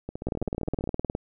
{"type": "two click trains", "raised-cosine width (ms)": 2, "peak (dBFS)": [-14, -20], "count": [18, 13], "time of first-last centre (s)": [[0.27, 1.151], [0.09, 0.874]], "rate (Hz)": [19.3, 15.3], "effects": []}